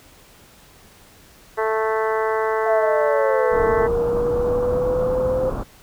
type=harmonic tone; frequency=219.8 Hz; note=A3; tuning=2 cents flat; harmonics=2 / 3 / 4 / 5 / 6 / 7 / 8 / 9; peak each=-21 / -27 / -26 / -27 / -32 / -32 / -34 / -34 dBFS; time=1.57-3.88 s; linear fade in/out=20 ms
type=linear two-way sweep; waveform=sine; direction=down then up; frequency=678 to 462.3 to 519 Hz; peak=-18 dBFS; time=2.66-5.5 s; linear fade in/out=5 ms; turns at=3.65 s
type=low-pass noise; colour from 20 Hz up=pink; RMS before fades=-27 dBFS; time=3.51-5.64 s; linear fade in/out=20 ms; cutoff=1300 Hz; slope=48 dB/octave
effects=pink hiss -49 dBFS RMS until 5.82 s